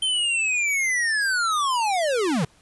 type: linear sweep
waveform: square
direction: down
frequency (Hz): 3124 to 130.81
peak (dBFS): -21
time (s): 0.02-2.45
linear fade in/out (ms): 5
effects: pink hiss -57 dBFS RMS until 2.61 s + resampled to 24000 Hz